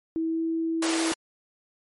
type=tone with pitch glide; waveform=sine; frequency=324.7 to 327 Hz; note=E4 to E4; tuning=-26 to -14 cents; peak=-24 dBFS; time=0.16-1.12 s; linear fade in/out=0 ms; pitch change=+12 cents; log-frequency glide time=0.28-0.41 s
type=high-pass noise; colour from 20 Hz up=pink; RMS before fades=-29 dBFS; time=0.82-1.14 s; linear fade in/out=5 ms; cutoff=430 Hz; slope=24 dB/octave
effects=MP3 48 kbps